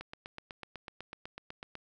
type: click train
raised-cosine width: 0.3 ms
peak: -26 dBFS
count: 15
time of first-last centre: 0.01-1.753 s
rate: 8.03 Hz
effects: none